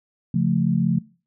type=chord; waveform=sine; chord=Db augmented; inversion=none; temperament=equal; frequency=138.59 / 174.61 / 220 Hz; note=Db3 / F3 / A3; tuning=0 / 0 / 0 cents; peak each=-23 / -20 / -23 dBFS; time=0.34-0.99 s; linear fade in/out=5 ms; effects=noise-tail reverb RT60 0.4 s tail -23 dB re dry